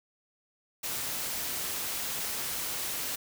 white noise, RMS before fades -34 dBFS, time 0.83-3.16 s, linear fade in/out 10 ms, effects none

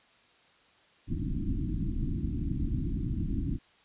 pink low-pass noise, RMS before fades -31 dBFS, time 1.07-3.59 s, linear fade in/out 50 ms, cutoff 330 Hz, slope 96 dB/octave, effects white hiss -62 dBFS RMS until 3.84 s + resampled to 8000 Hz

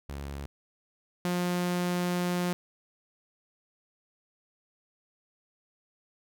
sawtooth tone pair in turn, 70.2 / 177.56 Hz, C#2 / F3, +22 / +29 cents, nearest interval octave + major third, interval 1607 cents, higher second, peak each -32 / -23 dBFS, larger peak second, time 0.09-0.46 / 1.25-2.53 s, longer second, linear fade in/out 0 ms, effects none

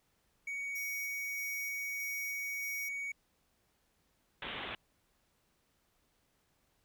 triangle tone, 2243 Hz, C#7, 20 cents sharp, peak -35 dBFS, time 0.47-3.12 s, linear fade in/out 5 ms
10% pulse tone with tremolo, 5730 Hz, F8, 44 cents sharp, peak -37 dBFS, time 0.75-2.89 s, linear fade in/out 10 ms, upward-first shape square, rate 1.6 Hz, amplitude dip 30%
white low-pass noise, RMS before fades -42 dBFS, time 4.42-4.75 s, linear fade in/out 2 ms, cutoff 3600 Hz, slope 96 dB/octave
effects pink hiss -75 dBFS RMS until 6.84 s

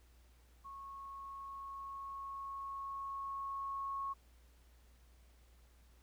sine tone with level ramp, 1098 Hz, C#6, 17 cents flat, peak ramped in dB -47 to -37 dBFS, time 0.64-4.14 s, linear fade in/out 20 ms, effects added 60 Hz sine -62 dBFS peak until 6.02 s + pink hiss -71 dBFS RMS until 6.02 s

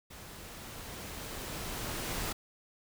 pink noise with level ramp, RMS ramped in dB -49 to -35 dBFS, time 0.1-2.33 s, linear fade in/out 10 ms, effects none

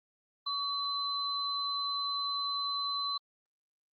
sine tone pair together, 1135 / 4045 Hz, C#6 / B7, +41 / +41 cents, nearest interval octave + minor seventh, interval 2200 cents, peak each -35 / -33 dBFS, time 0.46-3.18 s, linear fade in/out 10 ms, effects Opus 24 kbps

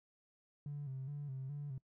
triangle tone with vibrato, 138.59 Hz, C#3, in tune, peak -37 dBFS, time 0.66-1.78 s, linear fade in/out 2 ms, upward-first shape square, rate 2.4 Hz, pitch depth 76 cents each way, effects noise-tail reverb RT60 0.1 s tail -26 dB re dry + tanh soft clip ceiling -38 dBFS

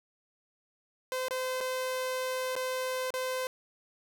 sawtooth tone with dropouts, 514 Hz, C5, 31 cents flat, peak -27 dBFS, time 1.12-3.47 s, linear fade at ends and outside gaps 1 ms, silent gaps 1.284-1.308 / 1.606-1.61 / 2.554-2.563 / 3.105-3.139 s, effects 11-bit

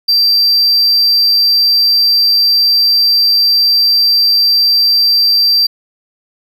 triangle tone, 4699 Hz, D8, in tune, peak -6 dBFS, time 0.08-5.67 s, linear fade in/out 10 ms, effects none

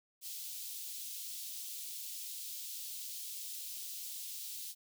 white high-pass noise, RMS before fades -44 dBFS, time 0.21-4.75 s, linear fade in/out 50 ms, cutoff 3200 Hz, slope 24 dB/octave, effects none

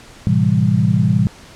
sine chord, A minor seventh, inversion none, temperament equal with one note detuned, 110 / 129.09 / 164.81 / 196 Hz, A2 / C3 / E3 / G3, 0 / -23 / 0 / 0 cents, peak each -17 dBFS, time 0.27-1.27 s, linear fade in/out 0 ms, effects pink hiss -41 dBFS RMS until 1.55 s + low-pass 8000 Hz 12 dB/octave

